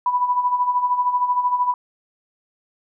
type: tone with tremolo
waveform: sine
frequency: 987.8 Hz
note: B5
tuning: in tune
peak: -14 dBFS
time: 0.06-1.74 s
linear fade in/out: 2 ms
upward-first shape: sine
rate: 13 Hz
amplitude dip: 65%
effects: none